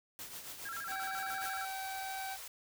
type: noise with tremolo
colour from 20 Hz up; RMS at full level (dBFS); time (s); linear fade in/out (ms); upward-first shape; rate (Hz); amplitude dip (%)
white; -44; 0.19-1.49; 0; triangle; 7.3; 60
type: tone with vibrato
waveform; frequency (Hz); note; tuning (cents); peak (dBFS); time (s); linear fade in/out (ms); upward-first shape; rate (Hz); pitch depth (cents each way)
sine; 1482; F#6; +2; -40; 0.65-1.65; 5; square; 13; 160
type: harmonic tone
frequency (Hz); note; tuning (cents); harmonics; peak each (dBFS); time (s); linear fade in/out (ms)
770; G5; -31; 1 / 2 / 3 / 5 / 6; -40 / -46 / -50 / -54 / -56; 0.87-2.38; 50
type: band-stop noise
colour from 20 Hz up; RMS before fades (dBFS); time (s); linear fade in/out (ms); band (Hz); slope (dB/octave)
white; -47; 1.41-2.48; 5; 110 to 440; 48
effects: none